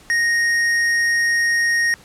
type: tone with tanh clipping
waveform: triangle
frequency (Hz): 1864.7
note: A#6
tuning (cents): 0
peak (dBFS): -17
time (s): 0.1-1.94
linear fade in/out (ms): 0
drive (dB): 16
effects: pink hiss -47 dBFS RMS until 2.04 s + low-pass 11000 Hz 12 dB/octave